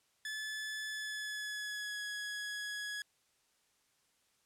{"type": "tone with pitch glide", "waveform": "sawtooth", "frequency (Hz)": [1730, 1675.9], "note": ["A6", "G#6"], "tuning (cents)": [-30, 15], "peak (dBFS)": -35, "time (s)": [0.25, 3.02], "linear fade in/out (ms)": 2, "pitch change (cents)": -55, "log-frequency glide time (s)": [0.88, 2.02], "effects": ["white hiss -74 dBFS RMS until 4.45 s", "low-pass 10000 Hz 12 dB/octave"]}